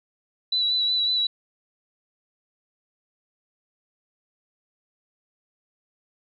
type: tone with vibrato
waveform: sine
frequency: 3951 Hz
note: B7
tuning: in tune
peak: -20 dBFS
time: 0.52-1.27 s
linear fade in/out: 5 ms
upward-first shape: sine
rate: 5.4 Hz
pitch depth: 26 cents each way
effects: none